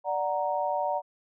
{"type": "chord", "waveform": "sine", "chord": "D augmented", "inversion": "none", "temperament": "equal", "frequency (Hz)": [587.3, 740, 932.3], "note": ["D5", "F#5", "A#5"], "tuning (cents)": [0, 0, 0], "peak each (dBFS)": -30, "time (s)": [0.04, 1.02], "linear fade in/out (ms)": 50, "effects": []}